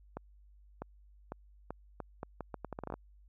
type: accelerating click train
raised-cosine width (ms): 1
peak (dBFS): -25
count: 16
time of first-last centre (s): 0.17-2.94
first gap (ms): 650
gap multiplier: 0.77
effects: added 50 Hz sine -57 dBFS peak until 3.28 s